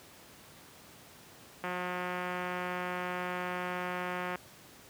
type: click train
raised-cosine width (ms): 0.5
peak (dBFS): -21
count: 490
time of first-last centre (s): 1.64-4.357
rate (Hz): 180
effects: pink hiss -54 dBFS RMS until 4.89 s + high-pass 100 Hz 12 dB/octave